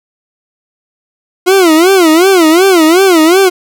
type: tone with vibrato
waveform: 40% pulse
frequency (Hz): 349.2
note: F4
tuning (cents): 0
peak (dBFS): -3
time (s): 1.46-3.5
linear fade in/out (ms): 20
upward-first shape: sine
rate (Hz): 2.7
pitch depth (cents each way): 200
effects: none